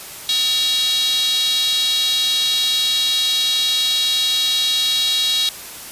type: tone with high-pass filter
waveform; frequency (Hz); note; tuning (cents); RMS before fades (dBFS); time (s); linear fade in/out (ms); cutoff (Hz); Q
square; 254.7; C4; -46; -18; 0.29-5.49; 0; 3700; 7.7
effects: white hiss -34 dBFS RMS until 5.91 s + resampled to 32000 Hz